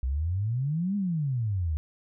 sine exponential two-way sweep, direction up then down, 61.2 to 208 to 73.4 Hz, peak -25 dBFS, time 0.03-1.77 s, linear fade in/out 0 ms, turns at 0.96 s, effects none

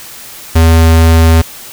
square tone, 81.7 Hz, E2, 15 cents flat, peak -4 dBFS, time 0.55-1.42 s, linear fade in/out 10 ms, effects white hiss -30 dBFS RMS until 1.72 s

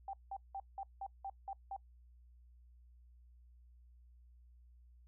sine tone bursts, 784 Hz, G5, in tune, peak -40 dBFS, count 8, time 0.08-1.764 s, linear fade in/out 2 ms, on 53 ms, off 180 ms, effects noise-tail reverb RT60 0.1 s tail -24 dB re dry + added 60 Hz sine -59 dBFS peak until 5.07 s

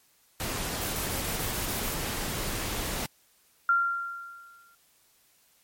pink noise, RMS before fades -32 dBFS, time 0.4-3.06 s, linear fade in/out 0 ms
violet noise bursts, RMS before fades -35 dBFS, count 8, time 0.81-1.945 s, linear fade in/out 5 ms, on 120 ms, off 25 ms
sine tone with exponential decay, 1383 Hz, F6, 17 cents flat, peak -18 dBFS, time 3.69-4.75 s, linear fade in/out 2 ms, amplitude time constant 230 ms
effects white hiss -64 dBFS RMS until 5.63 s + MP3 64 kbps

